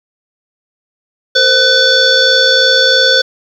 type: tone with frequency modulation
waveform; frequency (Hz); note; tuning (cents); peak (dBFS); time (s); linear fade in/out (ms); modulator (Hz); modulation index
sine; 2489; D#7; 0; -6; 1.35-3.22; 10; 983; 2.4
effects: 7-bit